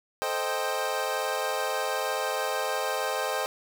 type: chord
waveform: 25% pulse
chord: A half-diminished seventh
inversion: none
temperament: equal with one note detuned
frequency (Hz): 440 / 523.3 / 622.3 / 788.1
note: A4 / C5 / Eb5 / G5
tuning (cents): 0 / 0 / 0 / +9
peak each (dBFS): -31 / -28 / -29 / -29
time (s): 0.22-3.46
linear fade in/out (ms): 0
effects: none